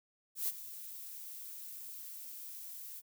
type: noise with ADSR envelope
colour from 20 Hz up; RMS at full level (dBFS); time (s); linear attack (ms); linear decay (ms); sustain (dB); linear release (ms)
violet; -33; 0.35-3.02; 130; 33; -14; 37
effects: none